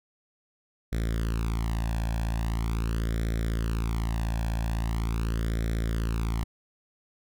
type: tone with flanger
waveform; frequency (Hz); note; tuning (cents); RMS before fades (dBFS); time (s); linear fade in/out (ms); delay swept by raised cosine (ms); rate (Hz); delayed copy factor
sawtooth; 56; A1; +31; -28; 0.92-6.44; 10; 0.53 to 1.2; 0.42; +0.85
effects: none

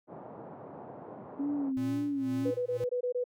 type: band-pass noise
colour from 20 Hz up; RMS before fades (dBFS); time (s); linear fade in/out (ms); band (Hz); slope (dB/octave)
white; -46; 0.07-1.73; 50; 120 to 840; 24
type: tone with vibrato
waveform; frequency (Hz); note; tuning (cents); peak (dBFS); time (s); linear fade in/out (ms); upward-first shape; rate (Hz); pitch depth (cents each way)
sine; 275.3; C#4; -12; -29; 1.39-2.51; 10; sine; 1.9; 91
type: tone with tremolo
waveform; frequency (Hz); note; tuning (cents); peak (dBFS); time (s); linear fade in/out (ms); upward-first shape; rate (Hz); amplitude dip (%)
square; 116.2; A#2; -5; -37; 1.77-2.84; 0; sine; 2; 90
type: tone bursts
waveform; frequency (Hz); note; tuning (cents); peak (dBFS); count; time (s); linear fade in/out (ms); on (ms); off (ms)
sine; 493.9; B4; 0; -28; 7; 2.45-3.241; 10; 95; 21
effects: none

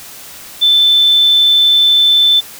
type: tone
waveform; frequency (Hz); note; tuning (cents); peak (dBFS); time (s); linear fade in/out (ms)
sine; 3528; A7; +4; -6; 0.61-2.41; 20
effects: white hiss -33 dBFS RMS until 2.59 s

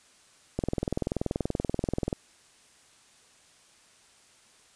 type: click train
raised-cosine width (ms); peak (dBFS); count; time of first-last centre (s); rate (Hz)
2; -14; 33; 0.59-2.128; 20.8
effects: white hiss -59 dBFS RMS until 4.75 s + resampled to 22050 Hz

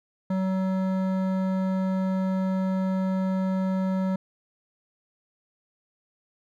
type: tone with hard clipping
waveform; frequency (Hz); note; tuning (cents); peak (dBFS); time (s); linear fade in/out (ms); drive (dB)
triangle; 188.7; F#3; +34; -25; 0.3-4.16; 5; 17
effects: none

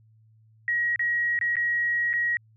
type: tone with dropouts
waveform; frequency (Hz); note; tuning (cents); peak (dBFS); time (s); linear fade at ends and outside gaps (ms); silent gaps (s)
sine; 1900; A#6; +33; -22; 0.68-2.37; 1; 0.96-0.994 / 1.39-1.412 / 1.556-1.567 / 2.131-2.137
effects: added 110 Hz sine -55 dBFS peak until 2.56 s

